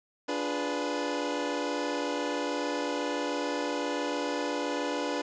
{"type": "chord", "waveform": "25% pulse", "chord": "D diminished seventh", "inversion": "none", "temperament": "equal with one note detuned", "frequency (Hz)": [290.6, 349.2, 415.3, 493.9], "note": ["D4", "F4", "Ab4", "Cb5"], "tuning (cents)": [-18, 0, 0, 0], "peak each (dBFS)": [-29, -34, -35, -30], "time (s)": [0.28, 5.22], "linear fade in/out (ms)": 10, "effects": ["resampled to 16000 Hz", "9-bit"]}